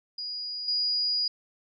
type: tone with level steps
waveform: sine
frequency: 4892 Hz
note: D#8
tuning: 30 cents flat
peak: -32 / -24 dBFS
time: 0.18-1.28 s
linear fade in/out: 5 ms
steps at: 0.68 s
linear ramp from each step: 2 ms
effects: none